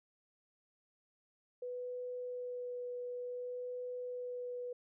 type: tone with vibrato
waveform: sine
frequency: 493.9 Hz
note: B4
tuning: in tune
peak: -39 dBFS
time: 1.62-4.73 s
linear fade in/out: 5 ms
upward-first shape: sine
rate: 0.56 Hz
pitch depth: 9 cents each way
effects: none

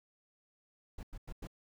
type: noise bursts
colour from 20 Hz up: brown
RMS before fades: -43 dBFS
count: 4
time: 0.98-1.472 s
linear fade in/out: 5 ms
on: 51 ms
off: 96 ms
effects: none

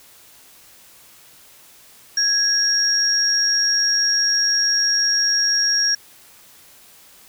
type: tone pair together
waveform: sine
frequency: 1661.2 / 5594 Hz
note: G#6 / F8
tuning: 0 / +2 cents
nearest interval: octave + major sixth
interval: 2102 cents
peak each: -23 / -16 dBFS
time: 2.17-5.95 s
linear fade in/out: 5 ms
effects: white hiss -48 dBFS RMS until 7.28 s

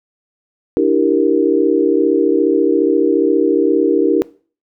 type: chord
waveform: sine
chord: E half-diminished seventh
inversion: third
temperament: equal with one note detuned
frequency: 294.9 / 329.6 / 392 / 466.2 Hz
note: D4 / E4 / G4 / Bb4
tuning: +7 / 0 / 0 / 0 cents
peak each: -16 dBFS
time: 0.77-4.22 s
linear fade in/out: 0 ms
effects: noise-tail reverb RT60 0.4 s tail -21 dB re dry

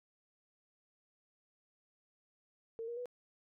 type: tone with pitch steps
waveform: sine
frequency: 454.8 / 472.7 / 491.4 Hz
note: A#4 / A#4 / B4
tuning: -43 / +24 / -9 cents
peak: -39 dBFS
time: 2.79-3.057 s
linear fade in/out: 0 ms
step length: 89 ms
effects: none

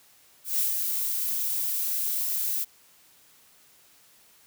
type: noise with ADSR envelope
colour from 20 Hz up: violet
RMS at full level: -24 dBFS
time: 0.44-2.65 s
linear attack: 150 ms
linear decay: 140 ms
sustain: -4 dB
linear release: 23 ms
effects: white hiss -58 dBFS RMS until 4.46 s + high-pass 60 Hz 12 dB/octave

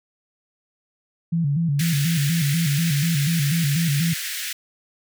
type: tone with vibrato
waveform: sine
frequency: 154.3 Hz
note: D#3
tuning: 14 cents flat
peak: -18 dBFS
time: 1.32-4.14 s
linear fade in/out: 10 ms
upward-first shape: square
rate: 4.1 Hz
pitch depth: 140 cents each way
type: high-pass noise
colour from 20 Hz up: pink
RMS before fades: -29 dBFS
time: 1.79-4.53 s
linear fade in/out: 5 ms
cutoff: 1600 Hz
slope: 48 dB/octave
effects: none

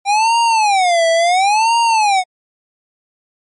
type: tone with vibrato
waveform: square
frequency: 784 Hz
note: G5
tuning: in tune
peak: -11 dBFS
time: 0.05-2.24 s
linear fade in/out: 50 ms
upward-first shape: sine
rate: 0.72 Hz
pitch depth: 300 cents each way
effects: low-pass 9000 Hz 12 dB/octave + MP3 48 kbps

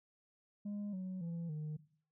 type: tone with pitch steps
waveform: sine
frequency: 205.2 / 186.01 / 168.61 / 152.84 Hz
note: G#3 / F#3 / E3 / D#3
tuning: -21 / +9 / +39 / -31 cents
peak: -36 dBFS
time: 0.65-1.77 s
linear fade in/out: 10 ms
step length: 280 ms
effects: noise-tail reverb RT60 0.5 s tail -18 dB re dry + tanh soft clip ceiling -38 dBFS

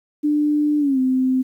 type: tone with pitch glide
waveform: sine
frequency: 297.3 to 258.8 Hz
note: D4 to C4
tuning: +21 to -19 cents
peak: -15 dBFS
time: 0.23-1.43 s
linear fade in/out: 20 ms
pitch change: -240 cents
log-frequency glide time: 0.79-0.99 s
effects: 9-bit

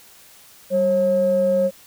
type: tone pair together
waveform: sine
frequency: 194 / 541.2 Hz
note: G3 / C#5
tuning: -18 / -42 cents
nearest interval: octave + tritone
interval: 1776 cents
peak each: -23 / -15 dBFS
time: 0.7-1.71 s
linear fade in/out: 50 ms
effects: tanh soft clip ceiling -9 dBFS + white hiss -48 dBFS RMS until 1.86 s

